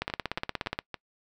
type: two click trains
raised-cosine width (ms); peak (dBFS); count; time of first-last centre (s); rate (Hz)
0.3; -18 / -13; 4 / 14; 0.1-0.943 / 0.02-0.789; 3.56 / 16.9
effects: noise-tail reverb RT60 0.1 s tail -24 dB re dry